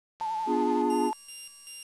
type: click train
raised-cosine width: 0.2 ms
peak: -33 dBFS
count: 108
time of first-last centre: 0.2-0.815 s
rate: 174 Hz
type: tone with vibrato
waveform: sine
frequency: 880 Hz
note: A5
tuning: in tune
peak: -28 dBFS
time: 0.21-1.13 s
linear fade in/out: 0 ms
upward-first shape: triangle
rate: 11 Hz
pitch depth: 52 cents each way
type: chord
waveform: triangle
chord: B diminished seventh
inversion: none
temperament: equal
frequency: 246.9 / 293.7 / 349.2 / 415.3 Hz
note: B3 / D4 / F4 / Ab4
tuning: 0 / 0 / 0 / 0 cents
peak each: -28 dBFS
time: 0.46-1.12 s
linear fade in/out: 50 ms
type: tone with tremolo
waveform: 5% pulse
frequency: 2794 Hz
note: F7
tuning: in tune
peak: -30 dBFS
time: 0.9-1.83 s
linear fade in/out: 2 ms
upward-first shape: square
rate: 2.6 Hz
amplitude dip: 60%
effects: resampled to 24000 Hz + 9-bit